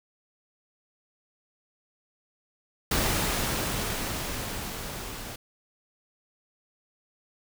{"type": "noise with level ramp", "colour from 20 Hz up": "pink", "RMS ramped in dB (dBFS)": [-25, -39], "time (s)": [2.91, 5.36], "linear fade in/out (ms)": 5, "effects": []}